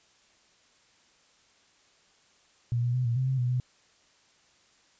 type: tone with pitch steps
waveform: sine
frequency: 119.2 / 121.4 / 126.4 / 117.7 / 130 / 132.1 / 123.2 / 125.6 Hz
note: A#2 / B2 / B2 / A#2 / C3 / C3 / B2 / B2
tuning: +39 / -29 / +41 / +17 / -11 / +17 / -4 / +30 cents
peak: -24 dBFS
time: 2.72-3.6 s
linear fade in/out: 0 ms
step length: 110 ms
effects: white hiss -63 dBFS RMS until 4.99 s + resampled to 16000 Hz